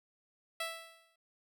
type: tone with exponential decay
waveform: 10% pulse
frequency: 659.3 Hz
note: E5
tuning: in tune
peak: -25 dBFS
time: 0.6-1.16 s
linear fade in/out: 5 ms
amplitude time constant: 120 ms
effects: none